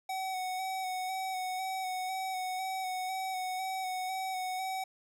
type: tone with vibrato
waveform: square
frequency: 750 Hz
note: F#5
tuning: 23 cents sharp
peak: -34 dBFS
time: 0.09-4.84 s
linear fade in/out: 5 ms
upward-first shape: square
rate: 2 Hz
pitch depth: 20 cents each way
effects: none